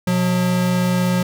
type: tone pair together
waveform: square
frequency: 124.54 / 180.5 Hz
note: B2 / F#3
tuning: +15 / -43 cents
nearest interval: tritone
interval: 642 cents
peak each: -24 / -17 dBFS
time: 0.07-1.23 s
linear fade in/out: 5 ms
effects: none